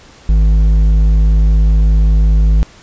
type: tone with hard clipping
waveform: sine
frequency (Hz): 52.6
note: G#1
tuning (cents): +23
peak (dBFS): -8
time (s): 0.29-2.63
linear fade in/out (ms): 0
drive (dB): 6
effects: pink hiss -41 dBFS RMS until 2.82 s + resampled to 16000 Hz